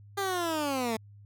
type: linear sweep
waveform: 15% pulse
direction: down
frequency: 403.6 to 215.9 Hz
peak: -22 dBFS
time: 0.17-0.97 s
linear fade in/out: 10 ms
effects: added 102 Hz sine -49 dBFS peak until 1.25 s